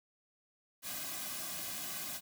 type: noise with comb filter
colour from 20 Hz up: white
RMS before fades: -41 dBFS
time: 0.82-2.21 s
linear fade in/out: 50 ms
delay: 2.2 ms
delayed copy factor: -1
effects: none